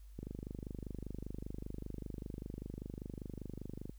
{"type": "click train", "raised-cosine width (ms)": 3, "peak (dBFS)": -30, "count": 94, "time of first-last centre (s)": [0.19, 3.895], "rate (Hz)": 25.1, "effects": ["added 50 Hz sine -51 dBFS peak until 3.98 s", "white hiss -72 dBFS RMS until 3.98 s"]}